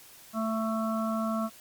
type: harmonic tone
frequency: 221.8 Hz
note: A3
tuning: 14 cents sharp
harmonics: 1 / 3 / 5 / 6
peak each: -29 / -34 / -36 / -37 dBFS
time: 0.33-1.5 s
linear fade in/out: 50 ms
effects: white hiss -52 dBFS RMS until 1.6 s + Opus 48 kbps